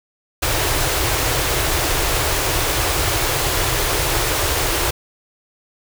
pink band-stop noise, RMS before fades -19 dBFS, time 0.42-4.91 s, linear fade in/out 10 ms, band 140 to 300 Hz, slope 48 dB/octave, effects none

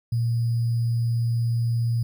sine tone with sample-and-hold, 116.9 Hz, A#2, 5 cents sharp, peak -20 dBFS, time 0.12-2.03 s, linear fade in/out 5 ms, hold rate 4900 Hz, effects none

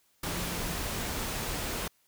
sine tone in noise, 174.61 Hz, F3, in tune, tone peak -39 dBFS, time 0.24-0.72 s, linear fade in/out 5 ms, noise pink, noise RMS -34 dBFS, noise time 0.23-1.88 s, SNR -8 dB, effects white hiss -69 dBFS RMS until 2.07 s

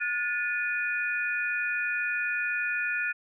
sine tone cluster, 1444 / 1749 / 2462 Hz, F#6 / A6 / D#7, -43 / -11 / -19 cents, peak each -30 / -32 / -31 dBFS, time 0-3.13 s, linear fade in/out 20 ms, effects none

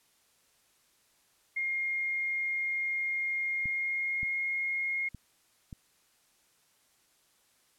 sine tone with pitch glide, 2131 to 2146 Hz, C7 to C7, +31 to +43 cents, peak -29 dBFS, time 1.56-5.09 s, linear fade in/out 10 ms, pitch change +12 cents, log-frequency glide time 3.51-4.37 s
clicks, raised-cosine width 5 ms, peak -30 dBFS, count 4, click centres 3.657 / 4.231 / 5.147 / 5.728 s
effects white hiss -68 dBFS RMS until 7.78 s + low-pass 12000 Hz 12 dB/octave

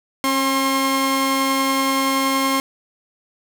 sawtooth tone pair together, 270 / 1069.4 Hz, C#4 / C6, -45 / +37 cents, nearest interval 2 octaves, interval 2382 cents, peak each -16 dBFS, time 0.24-2.6 s, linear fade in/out 0 ms, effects none

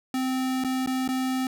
square tone with dropouts, 259.4 Hz, C4, 15 cents flat, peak -25 dBFS, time 0.14-1.47 s, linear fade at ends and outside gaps 2 ms, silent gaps 0.639-0.646 / 0.862-0.873 / 1.078-1.088 s, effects none

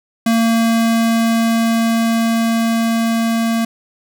square tone with level ramp, 228.2 Hz, A#3, 37 cents flat, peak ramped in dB -12 to -15 dBFS, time 0.26-3.65 s, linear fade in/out 5 ms, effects none

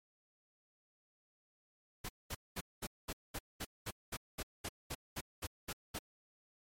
pink noise bursts, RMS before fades -41 dBFS, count 16, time 2.04-5.99 s, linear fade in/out 10 ms, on 50 ms, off 210 ms, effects MP3 64 kbps

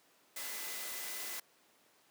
sine tone in noise, 2013 Hz, B6, 33 cents sharp, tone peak -51 dBFS, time 0.36-1.4 s, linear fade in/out 5 ms, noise white, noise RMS -42 dBFS, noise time 0.36-1.4 s, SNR -12 dB, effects pink hiss -67 dBFS RMS until 2.1 s + high-pass 300 Hz 12 dB/octave

